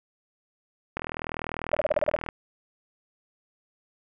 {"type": "click train", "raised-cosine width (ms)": 0.5, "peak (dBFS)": -16, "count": 54, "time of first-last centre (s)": [0.97, 2.288], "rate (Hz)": 40.2}
{"type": "tone bursts", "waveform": "sine", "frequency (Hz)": 601, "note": "D5", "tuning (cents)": 40, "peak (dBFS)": -17, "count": 8, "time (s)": [1.73, 2.156], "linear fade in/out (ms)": 5, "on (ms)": 20, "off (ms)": 38}
{"effects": []}